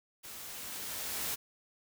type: noise with level ramp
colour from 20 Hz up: white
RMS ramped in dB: -47 to -35 dBFS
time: 0.23-1.36 s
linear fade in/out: 20 ms
effects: none

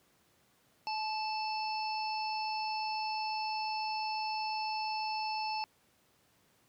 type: harmonic tone with a mistuned harmonic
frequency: 880 Hz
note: A5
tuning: in tune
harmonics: 1 / 3 / 5 / 6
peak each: -34 / -42 / -44 / -43 dBFS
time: 0.87-5.64 s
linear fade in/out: 0 ms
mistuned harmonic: 1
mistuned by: -28 cents
effects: pink hiss -69 dBFS RMS until 6.68 s + high-pass 100 Hz 12 dB/octave

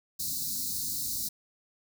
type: band-stop noise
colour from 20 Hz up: white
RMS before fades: -33 dBFS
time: 0.19-1.29 s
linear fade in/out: 10 ms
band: 300 to 3900 Hz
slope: 96 dB/octave
effects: none

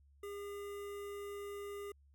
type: tone with notch filter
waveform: square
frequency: 405.2 Hz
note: G#4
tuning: 43 cents flat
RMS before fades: -45 dBFS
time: 0.23-1.92 s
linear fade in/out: 5 ms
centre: 4500 Hz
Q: 1.1
effects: added 70 Hz sine -63 dBFS peak until 2.14 s

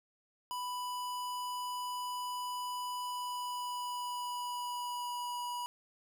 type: tone with pitch glide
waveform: square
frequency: 990 to 973 Hz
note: B5 to B5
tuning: +4 to -26 cents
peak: -37 dBFS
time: 0.51-5.66 s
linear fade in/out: 0 ms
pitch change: -30 cents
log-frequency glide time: 2.96-5.39 s
effects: none

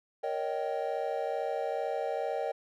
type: chord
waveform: triangle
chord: Eb dominant seventh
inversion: second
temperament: just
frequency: 466.7 / 560 / 622.3 / 777.8 Hz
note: Bb4 / Db5 / Eb5 / G5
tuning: +2 / +18 / 0 / -14 cents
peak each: -34 dBFS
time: 0.23-2.52 s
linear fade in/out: 10 ms
effects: none

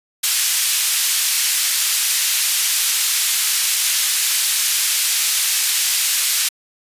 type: band-pass noise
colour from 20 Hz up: white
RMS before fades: -18 dBFS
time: 0.23-6.49 s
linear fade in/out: 10 ms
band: 2200 to 12000 Hz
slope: 12 dB/octave
effects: resampled to 32000 Hz

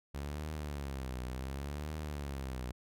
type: tone with vibrato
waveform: sawtooth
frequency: 69.3 Hz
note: C#2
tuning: in tune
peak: -34 dBFS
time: 0.14-2.72 s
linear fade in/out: 10 ms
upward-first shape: triangle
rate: 0.69 Hz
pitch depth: 200 cents each way
effects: none

